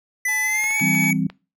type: tone with pitch glide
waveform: square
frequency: 1999 to 2257 Hz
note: B6 to C#7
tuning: +20 to +31 cents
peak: -20 dBFS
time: 0.25-1.13 s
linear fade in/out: 5 ms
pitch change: +211 cents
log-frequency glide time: 0.42-0.79 s
type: tone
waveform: sawtooth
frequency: 860 Hz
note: A5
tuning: 40 cents flat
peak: -29 dBFS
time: 0.28-1.11 s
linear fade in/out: 5 ms
type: clicks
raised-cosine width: 0.3 ms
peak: -21 dBFS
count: 6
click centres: 0.641 / 0.708 / 0.798 / 0.951 / 1.042 / 1.3 s
type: chord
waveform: sine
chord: C major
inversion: first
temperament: equal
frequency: 164.81 / 196 / 261.6 Hz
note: E3 / G3 / C4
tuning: 0 / 0 / 0 cents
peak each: -23 dBFS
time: 0.81-1.27 s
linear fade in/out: 5 ms
effects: noise-tail reverb RT60 0.3 s tail -21 dB re dry